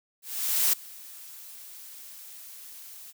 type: noise with ADSR envelope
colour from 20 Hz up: blue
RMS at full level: -22 dBFS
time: 0.22-3.13 s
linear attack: 510 ms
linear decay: 6 ms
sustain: -23 dB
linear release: 34 ms
effects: none